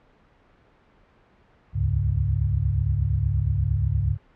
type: tone cluster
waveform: sine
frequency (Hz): 67.5 / 76 / 100.7 / 138.5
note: C#2 / D#2 / G2 / C#3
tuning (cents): -45 / -40 / +47 / -1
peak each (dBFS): -26 / -28 / -23 / -27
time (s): 1.73-4.18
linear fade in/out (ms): 50
effects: pink hiss -58 dBFS RMS until 4.35 s + low-pass 2000 Hz 12 dB/octave